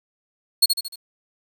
sawtooth tone with echo, 4331 Hz, C#8, 41 cents flat, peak -8 dBFS, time 0.62-0.66 s, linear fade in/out 10 ms, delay 75 ms, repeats 4, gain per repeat -6 dB, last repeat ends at 0.96 s, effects 8-bit

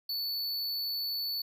square tone, 4464 Hz, C#8, 11 cents sharp, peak -32 dBFS, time 0.09-1.42 s, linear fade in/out 5 ms, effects none

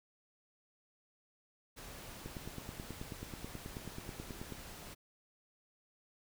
pink noise, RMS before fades -50 dBFS, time 1.76-4.95 s, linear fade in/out 20 ms
click train, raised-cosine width 3 ms, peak -30 dBFS, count 22, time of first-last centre 2.26-4.523 s, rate 9.28 Hz
effects none

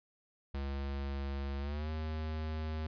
square tone with pitch glide, 69.3 to 78.24 Hz, C#2 to D#2, 0 to +10 cents, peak -36 dBFS, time 0.54-2.87 s, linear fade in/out 5 ms, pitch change +210 cents, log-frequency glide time 1.59-1.9 s, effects resampled to 11025 Hz

